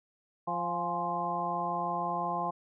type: harmonic tone with a mistuned harmonic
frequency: 174.61 Hz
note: F3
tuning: in tune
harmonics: 1 / 2 / 3 / 4 / 5 / 6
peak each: -40 / -42 / -42 / -35 / -35 / -34 dBFS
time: 0.47-2.51 s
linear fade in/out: 10 ms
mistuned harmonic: 5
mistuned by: -64 cents
effects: none